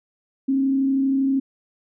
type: tone with frequency modulation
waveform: sine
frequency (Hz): 270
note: C#4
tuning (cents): -45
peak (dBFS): -17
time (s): 0.48-1.4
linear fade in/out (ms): 10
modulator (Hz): 32.6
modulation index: 0.26
effects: none